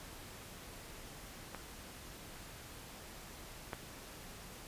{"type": "clicks", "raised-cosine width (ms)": 0.5, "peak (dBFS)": [-28, -24], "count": 2, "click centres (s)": [1.547, 3.732], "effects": ["pink hiss -51 dBFS RMS until 4.67 s", "resampled to 32000 Hz"]}